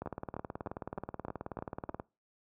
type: two click trains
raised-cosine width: 1 ms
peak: -24 / -24 dBFS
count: 7 / 38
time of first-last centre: 0.06-1.895 / 0.02-1.999 s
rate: 3.27 / 18.7 Hz
effects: noise-tail reverb RT60 0.3 s tail -24 dB re dry + high-pass 60 Hz 12 dB/octave

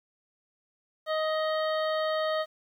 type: harmonic tone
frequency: 626 Hz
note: D#5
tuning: 10 cents sharp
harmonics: 1 / 2 / 3 / 5 / 6 / 7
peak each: -27 / -33 / -37 / -41 / -43 / -44 dBFS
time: 1.06-2.46 s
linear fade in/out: 50 ms
effects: 10-bit

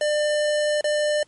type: tone with dropouts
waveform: square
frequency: 598 Hz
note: D5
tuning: 31 cents sharp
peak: -20 dBFS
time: 0.01-1.23 s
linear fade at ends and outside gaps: 2 ms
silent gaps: 0.81-0.842 s
effects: pink hiss -59 dBFS RMS until 1.27 s + MP3 48 kbps

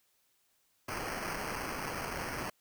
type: noise with sample-and-hold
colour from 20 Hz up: white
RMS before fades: -38 dBFS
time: 0.88-2.5 s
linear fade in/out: 5 ms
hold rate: 3675 Hz
effects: white hiss -73 dBFS RMS until 2.6 s

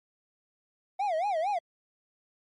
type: tone with vibrato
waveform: triangle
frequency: 723 Hz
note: F#5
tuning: 40 cents flat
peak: -24 dBFS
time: 0.99-1.59 s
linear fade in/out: 10 ms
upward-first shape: sine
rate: 4.4 Hz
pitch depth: 250 cents each way
effects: MP3 48 kbps

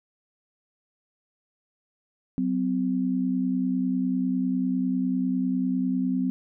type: tone pair together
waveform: sine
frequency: 187 / 257 Hz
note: F#3 / C4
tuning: +19 / -31 cents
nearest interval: tritone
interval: 550 cents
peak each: -27 / -24 dBFS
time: 2.38-6.3 s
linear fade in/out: 0 ms
effects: none

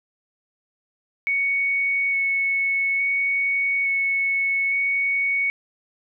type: tone with vibrato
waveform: sine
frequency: 2217 Hz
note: C#7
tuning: in tune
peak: -19 dBFS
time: 1.27-5.5 s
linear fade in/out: 0 ms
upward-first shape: square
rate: 0.58 Hz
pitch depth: 8 cents each way
effects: none

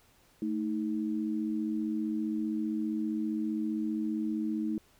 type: tone pair together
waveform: sine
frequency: 220 / 315.2 Hz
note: A3 / D#4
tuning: 0 / +23 cents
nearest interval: tritone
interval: 623 cents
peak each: -32 / -32 dBFS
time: 0.42-4.78 s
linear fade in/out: 2 ms
effects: pink hiss -64 dBFS RMS until 4.99 s

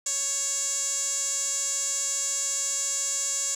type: tone with band-pass filter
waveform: sawtooth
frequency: 554.4 Hz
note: C#5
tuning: in tune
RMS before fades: -28 dBFS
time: 0.06-3.55 s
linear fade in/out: 5 ms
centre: 7100 Hz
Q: 9.5
effects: none

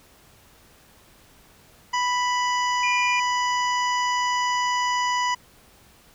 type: harmonic tone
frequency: 987.8 Hz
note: B5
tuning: in tune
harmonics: 1 / 2 / 3 / 5 / 6 / 7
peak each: -22 / -28 / -32 / -36 / -38 / -39 dBFS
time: 1.93-5.35 s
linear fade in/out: 10 ms
type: tone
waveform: sine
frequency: 2410 Hz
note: D7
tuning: 44 cents sharp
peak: -23 dBFS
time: 2.83-3.2 s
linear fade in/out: 5 ms
effects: pink hiss -54 dBFS RMS until 6.14 s

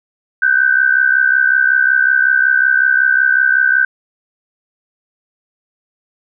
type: tone pair together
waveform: sine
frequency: 1502.6 / 1568 Hz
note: F#6 / G6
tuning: +26 / 0 cents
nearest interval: minor second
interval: 74 cents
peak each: -12 dBFS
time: 0.42-3.85 s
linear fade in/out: 5 ms
effects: none

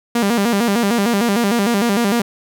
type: tone with vibrato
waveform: sawtooth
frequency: 217.2 Hz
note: A3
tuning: 22 cents flat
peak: -10 dBFS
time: 0.15-2.22 s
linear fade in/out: 5 ms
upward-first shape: square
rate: 6.6 Hz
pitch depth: 150 cents each way
effects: none

